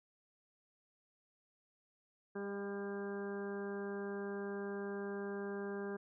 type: harmonic tone with a mistuned harmonic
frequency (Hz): 200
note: G3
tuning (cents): +35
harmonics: 1 / 2 / 3 / 4 / 5 / 6 / 7 / 8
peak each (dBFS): -44 / -41 / -53 / -54 / -56 / -56 / -58 / -51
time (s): 2.35-5.97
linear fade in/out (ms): 10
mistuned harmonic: 3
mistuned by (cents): +15
effects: none